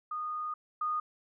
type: tone pair in turn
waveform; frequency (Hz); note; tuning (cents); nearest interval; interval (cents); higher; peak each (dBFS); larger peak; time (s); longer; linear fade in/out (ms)
sine; 1231 / 1231; D#6 / D#6; -19 / -19; unison; 0; neither; -33 / -29; second; 0.11-0.54 / 0.81-1; first; 5
effects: none